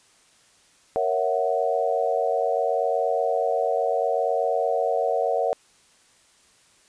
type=chord; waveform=sine; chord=F# dominant seventh; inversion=first; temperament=equal; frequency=466.2 / 554.4 / 659.3 / 740 Hz; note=A#4 / C#5 / E5 / F#5; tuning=0 / 0 / 0 / 0 cents; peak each=-26 dBFS; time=0.96-5.53 s; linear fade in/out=0 ms; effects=white hiss -58 dBFS RMS until 6.88 s + resampled to 22050 Hz